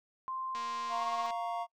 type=tone with pitch glide; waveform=sine; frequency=1046.5 to 1092.2 Hz; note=C6 to C#6; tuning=0 to -26 cents; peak=-35 dBFS; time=0.28-1.26 s; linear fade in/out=0 ms; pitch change=+74 cents; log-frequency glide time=0.98-1.03 s
type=click train; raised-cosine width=0.2 ms; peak=-29 dBFS; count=178; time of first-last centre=0.55-1.306 s; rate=234 Hz
type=chord; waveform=triangle; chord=Bb minor; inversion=second; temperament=equal; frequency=698.5 / 932.3 / 1108.7 Hz; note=F5 / Bb5 / Db6; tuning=0 / 0 / 0 cents; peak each=-34 / -37 / -39 dBFS; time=0.89-1.67 s; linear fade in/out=50 ms
effects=noise-tail reverb RT60 0.1 s tail -24 dB re dry